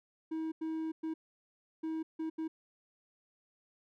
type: tone bursts at uneven times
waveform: triangle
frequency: 319.6 Hz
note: D#4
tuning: 47 cents sharp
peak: -32 dBFS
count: 6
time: 0.31-0.52 / 0.61-0.92 / 1.03-1.14 / 1.83-2.03 / 2.19-2.3 / 2.38-2.48 s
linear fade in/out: 10 ms
effects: none